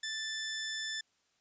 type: tone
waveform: 15% pulse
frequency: 1760 Hz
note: A6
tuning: in tune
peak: -29 dBFS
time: 0.03-1.01 s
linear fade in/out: 5 ms
effects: white hiss -74 dBFS RMS until 1.4 s + resampled to 16000 Hz